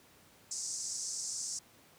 white band-pass noise, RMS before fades -39 dBFS, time 0.51-1.59 s, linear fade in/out 5 ms, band 5200 to 8100 Hz, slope 48 dB/octave, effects pink hiss -61 dBFS RMS until 1.98 s + high-pass 100 Hz 12 dB/octave

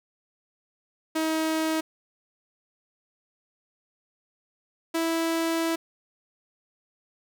sawtooth tone pair in turn, 317.9 / 328.9 Hz, D#4 / E4, +37 / -4 cents, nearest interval minor second, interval 59 cents, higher second, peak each -20 dBFS, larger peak neither, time 1.15-1.81 / 4.94-5.76 s, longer second, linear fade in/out 10 ms, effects none

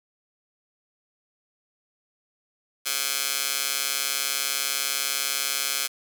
15% pulse tone with high-pass filter, 140 Hz, C#3, 18 cents sharp, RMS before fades -27 dBFS, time 2.85-5.88 s, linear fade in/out 20 ms, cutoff 3100 Hz, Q 0.51, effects none

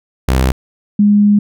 sawtooth / sine tone pair in turn, 64.9 / 206 Hz, C2 / G#3, -13 / -14 cents, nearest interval octave + minor sixth, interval 1999 cents, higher second, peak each -6 dBFS, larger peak neither, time 0.28-0.52 / 0.99-1.39 s, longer second, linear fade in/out 5 ms, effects none

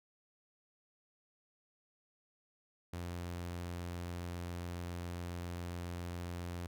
sawtooth tone, 87.31 Hz, F2, in tune, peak -36 dBFS, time 2.93-6.67 s, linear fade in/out 5 ms, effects none

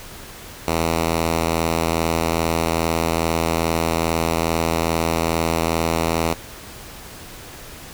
5% pulse tone, 82.4 Hz, E2, in tune, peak -7 dBFS, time 0.67-6.34 s, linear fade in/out 10 ms, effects pink hiss -38 dBFS RMS until 7.93 s

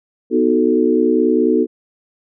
sine chord, B dominant seventh, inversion none, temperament equal, 246.9 / 311.1 / 370 / 440 Hz, B3 / D#4 / F#4 / A4, 0 / 0 / 0 / 0 cents, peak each -17 dBFS, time 0.3-1.67 s, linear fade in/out 50 ms, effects none

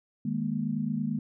sine chord, D# suspended fourth, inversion none, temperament equal with one note detuned, 155.56 / 207.7 / 236.5 Hz, D#3 / G#3 / A#3, 0 / 0 / +25 cents, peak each -33 / -31 / -31 dBFS, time 0.25-1.19 s, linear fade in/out 5 ms, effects none

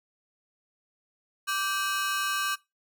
sawtooth ring-modulated tone, 1366 Hz, F6, 39 cents flat, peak -20 dBFS, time 1.47-2.56 s, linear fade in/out 20 ms, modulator 197 Hz, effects noise-tail reverb RT60 0.2 s tail -19 dB re dry

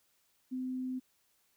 sine tone, 256.5 Hz, C4, 34 cents flat, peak -34 dBFS, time 0.51-1 s, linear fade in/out 20 ms, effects white hiss -73 dBFS RMS until 1.56 s

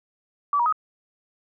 sine tone with pitch steps, 1151 / 954 / 1261 Hz, D6 / A#5 / D#6, -35 / +40 / +23 cents, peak -18 dBFS, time 0.53-0.725 s, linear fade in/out 2 ms, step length 65 ms, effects none

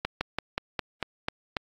slowing click train, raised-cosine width 0.3 ms, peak -11 dBFS, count 8, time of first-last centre 0.05-1.568 s, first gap 160 ms, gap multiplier 1.1, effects AAC 48 kbps

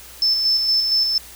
sine tone with tremolo, 5274 Hz, E8, in tune, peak -14 dBFS, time 0.22-1.18 s, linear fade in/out 2 ms, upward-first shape square, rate 4.3 Hz, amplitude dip 35%, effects added 60 Hz sine -48 dBFS peak until 1.35 s + white hiss -41 dBFS RMS until 1.35 s

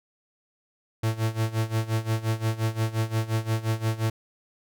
45% pulse tone with tremolo, 111.3 Hz, A2, 20 cents sharp, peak -21 dBFS, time 1.03-4.1 s, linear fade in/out 5 ms, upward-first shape sine, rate 5.7 Hz, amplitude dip 85%, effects none

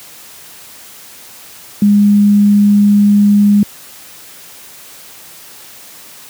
sine tone, 204.8 Hz, G#3, 24 cents flat, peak -5 dBFS, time 1.82-3.63 s, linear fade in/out 2 ms, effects white hiss -36 dBFS RMS until 6.29 s + high-pass 80 Hz 12 dB/octave

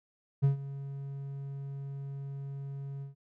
triangle tone with ADSR envelope, 138.59 Hz, C#3, in tune, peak -18 dBFS, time 0.42-3.15 s, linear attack 23 ms, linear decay 120 ms, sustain -17 dB, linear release 130 ms, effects none

